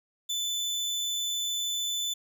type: tone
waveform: 30% pulse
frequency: 3507 Hz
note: A7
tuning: 6 cents flat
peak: -26 dBFS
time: 0.29-2.14 s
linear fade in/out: 10 ms
effects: none